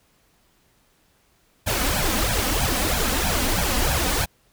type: noise with flanger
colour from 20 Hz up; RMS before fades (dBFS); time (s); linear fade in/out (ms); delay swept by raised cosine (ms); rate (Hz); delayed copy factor
pink; -22; 1.66-4.26; 20; 1.2 to 4; 3.1; +0.9
effects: pink hiss -62 dBFS RMS until 4.52 s